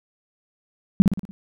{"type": "tone with echo", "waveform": "sine", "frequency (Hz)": 193.8, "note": "G3", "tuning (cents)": -20, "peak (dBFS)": -6, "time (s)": [1, 1.02], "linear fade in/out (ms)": 0, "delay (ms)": 58, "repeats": 5, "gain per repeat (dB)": -6, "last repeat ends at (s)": 1.31, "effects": []}